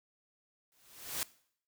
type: noise with exponential growth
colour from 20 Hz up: white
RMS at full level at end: -33 dBFS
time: 0.72-1.23 s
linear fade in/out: 0 ms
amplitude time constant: 110 ms
effects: noise-tail reverb RT60 0.6 s tail -20 dB re dry